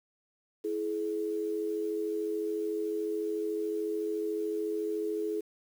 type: tone pair together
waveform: sine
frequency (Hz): 329.6 / 423.4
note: E4 / G#4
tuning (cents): 0 / +33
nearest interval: major third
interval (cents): 433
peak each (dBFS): -35 / -31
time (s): 0.64-5.41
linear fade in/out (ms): 10
effects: 9-bit